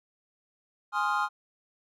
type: chord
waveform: triangle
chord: F minor seventh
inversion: first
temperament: equal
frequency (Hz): 830.6 / 1046.5 / 1244.5 / 1396.9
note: Ab5 / C6 / Eb6 / F6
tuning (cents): 0 / 0 / 0 / 0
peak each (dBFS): -29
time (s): 0.92-1.29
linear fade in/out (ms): 50
effects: none